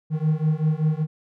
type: beating tone pair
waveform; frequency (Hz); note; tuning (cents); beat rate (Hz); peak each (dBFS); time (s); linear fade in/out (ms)
triangle; 152.9 / 158.1; D#3 / D#3; -30 / +28; 5.2; -20; 0.1-1.07; 50
effects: none